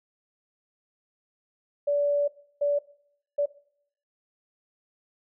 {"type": "tone bursts at uneven times", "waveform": "sine", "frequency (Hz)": 577, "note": "D5", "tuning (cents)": -31, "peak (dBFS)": -21, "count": 3, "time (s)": [[1.87, 2.28], [2.61, 2.79], [3.38, 3.46]], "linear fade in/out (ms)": 10, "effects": ["noise-tail reverb RT60 0.6 s tail -18 dB re dry"]}